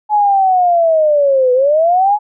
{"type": "linear two-way sweep", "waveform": "sine", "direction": "down then up", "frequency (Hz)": [852, 493.9, 852], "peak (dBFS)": -8, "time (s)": [0.09, 2.19], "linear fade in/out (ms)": 50, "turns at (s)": 1.53, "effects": []}